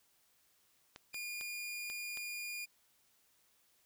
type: clicks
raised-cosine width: 0.2 ms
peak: -31 dBFS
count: 5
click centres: 0.961 / 1.144 / 1.411 / 1.9 / 2.173 s
type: tone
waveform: sawtooth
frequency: 2426 Hz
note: D#7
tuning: 44 cents flat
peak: -37 dBFS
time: 1.13-2.66 s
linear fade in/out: 20 ms
effects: white hiss -72 dBFS RMS until 3.85 s